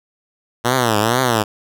5% pulse tone with vibrato, 116.54 Hz, A#2, in tune, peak -3 dBFS, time 0.64-1.44 s, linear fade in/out 20 ms, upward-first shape triangle, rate 2.2 Hz, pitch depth 230 cents each way, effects none

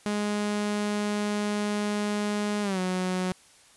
sawtooth tone with pitch glide, 207.7 to 183.97 Hz, G#3 to F#3, 0 to -10 cents, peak -22 dBFS, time 0.06-3.32 s, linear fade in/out 0 ms, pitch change -210 cents, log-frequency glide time 2.62-2.79 s, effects white hiss -56 dBFS RMS until 3.76 s + resampled to 24000 Hz

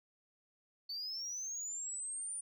sine linear sweep, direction up, 4460 to 9390 Hz, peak -37 dBFS, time 0.89-2.41 s, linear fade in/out 10 ms, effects tanh soft clip ceiling -37 dBFS

